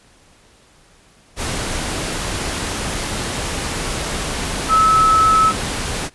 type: tone in noise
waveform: sine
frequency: 1298 Hz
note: E6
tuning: 27 cents flat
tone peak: -10 dBFS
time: 4.68-5.53 s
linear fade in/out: 50 ms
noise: pink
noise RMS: -23 dBFS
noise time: 1.36-6.1 s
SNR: +10 dB
effects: pink hiss -51 dBFS RMS until 6.14 s + resampled to 24000 Hz